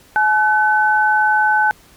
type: tone pair together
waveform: sine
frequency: 852.3 / 1513 Hz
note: G#5 / F#6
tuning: +45 / +38 cents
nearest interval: minor seventh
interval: 993 cents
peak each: -14 dBFS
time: 0.16-1.71 s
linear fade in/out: 0 ms
effects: pink hiss -48 dBFS RMS until 1.96 s + MP3 96 kbps